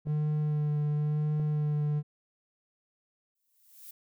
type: tone with vibrato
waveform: triangle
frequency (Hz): 150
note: D3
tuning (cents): +37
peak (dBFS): -24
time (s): 0.05-2.03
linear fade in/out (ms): 50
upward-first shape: sine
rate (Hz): 0.96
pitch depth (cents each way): 17
type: clicks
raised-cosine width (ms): 2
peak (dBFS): -30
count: 2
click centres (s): 0.071 / 1.398
type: noise with exponential growth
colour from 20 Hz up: violet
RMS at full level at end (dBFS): -44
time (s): 3.35-3.91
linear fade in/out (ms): 5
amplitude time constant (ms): 120
effects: none